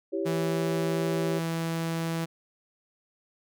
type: chord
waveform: sine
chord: C# diminished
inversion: first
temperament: equal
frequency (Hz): 329.6 / 392 / 554.4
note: E4 / G4 / C#5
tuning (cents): 0 / 0 / 0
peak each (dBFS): -31 / -30 / -34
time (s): 0.12-1.4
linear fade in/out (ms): 20
type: tone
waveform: sawtooth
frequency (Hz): 164.81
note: E3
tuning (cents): 0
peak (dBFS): -24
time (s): 0.25-2.26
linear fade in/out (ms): 20
effects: none